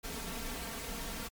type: noise with comb filter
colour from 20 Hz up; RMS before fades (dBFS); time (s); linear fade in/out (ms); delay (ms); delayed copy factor
pink; -40; 0.03-1.29; 20; 4.4; +0.9
effects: MP3 96 kbps